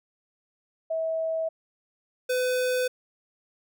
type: tone pair in turn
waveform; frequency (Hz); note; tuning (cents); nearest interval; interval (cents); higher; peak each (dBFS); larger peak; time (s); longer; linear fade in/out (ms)
sine / square; 647 / 503.9; E5 / B4; -32 / +35; major third; 433; first; -25 / -24; second; 0.9-1.49 / 2.29-2.88; neither; 10
effects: none